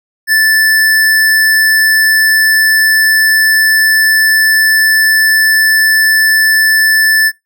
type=tone; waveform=square; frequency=1756 Hz; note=A6; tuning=4 cents flat; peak=-7 dBFS; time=0.27-7.32 s; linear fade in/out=50 ms; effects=noise-tail reverb RT60 0.2 s tail -23 dB re dry